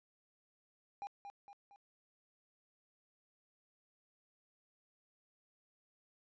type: tone with echo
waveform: triangle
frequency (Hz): 806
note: G5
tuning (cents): +48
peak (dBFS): -39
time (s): 1.02-1.07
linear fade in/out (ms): 0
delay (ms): 230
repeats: 3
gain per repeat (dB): -6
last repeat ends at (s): 1.76
effects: resampled to 16000 Hz